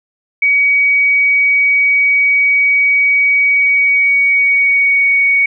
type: tone with pitch glide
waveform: sine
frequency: 2260 to 2237 Hz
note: C#7 to C#7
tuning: +33 to +15 cents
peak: -8 dBFS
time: 0.42-5.46 s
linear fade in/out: 5 ms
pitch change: -18 cents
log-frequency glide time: 3.45-5.13 s
effects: none